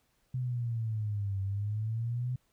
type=exponential two-way sweep; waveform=sine; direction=down then up; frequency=128.7 to 96.3 to 127.4 Hz; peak=-30 dBFS; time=0.34-2.36 s; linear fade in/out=5 ms; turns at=1.41 s; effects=pink hiss -73 dBFS RMS until 2.52 s